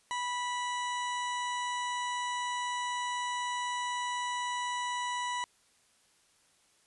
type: harmonic tone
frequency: 982 Hz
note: B5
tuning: 10 cents flat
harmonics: 1 / 2 / 3 / 4 / 6 / 7 / 8 / 9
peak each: -33 / -39 / -43 / -45 / -49 / -50 / -51 / -52 dBFS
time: 0.11-5.44 s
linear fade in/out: 0 ms
effects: white hiss -67 dBFS RMS until 6.86 s + resampled to 24000 Hz